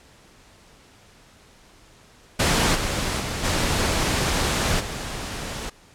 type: noise with level steps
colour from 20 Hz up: pink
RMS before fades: -19 / -25 / -28 / -22 / -31 dBFS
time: 2.39-5.7 s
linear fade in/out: 10 ms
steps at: 2.74 / 3.19 / 3.43 / 4.79 s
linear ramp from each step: 20 ms
effects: pink hiss -52 dBFS RMS until 5.94 s + low-pass 9000 Hz 12 dB/octave